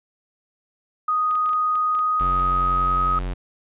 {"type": "tone with pitch glide", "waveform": "sine", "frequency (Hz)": [1244.5, 1262.6], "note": ["D#6", "D#6"], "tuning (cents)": [0, 25], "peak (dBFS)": -18, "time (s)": [1.08, 3.19], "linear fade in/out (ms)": 5, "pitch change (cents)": 25, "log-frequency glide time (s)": [1.87, 3.04]}
{"type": "clicks", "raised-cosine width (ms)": 0.2, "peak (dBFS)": -23, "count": 10, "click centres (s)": [1.311, 1.354, 1.46, 1.492, 1.533, 1.755, 1.951, 1.991, 2.198, 2.396]}
{"type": "tone", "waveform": "square", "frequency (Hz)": 45.44, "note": "F#1", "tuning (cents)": -31, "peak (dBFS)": -25, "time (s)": [2.2, 3.34], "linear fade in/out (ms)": 10}
{"effects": ["resampled to 8000 Hz"]}